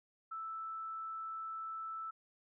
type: tone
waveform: sine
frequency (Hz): 1318.5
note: E6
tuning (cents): 0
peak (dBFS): -40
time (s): 0.31-2.11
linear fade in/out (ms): 10
effects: none